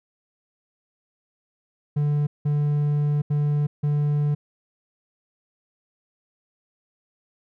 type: tone bursts at uneven times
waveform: triangle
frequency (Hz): 146.9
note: D3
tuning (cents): +1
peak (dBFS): -17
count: 4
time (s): 1.96-2.27 / 2.45-3.22 / 3.3-3.67 / 3.83-4.35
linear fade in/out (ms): 10
effects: none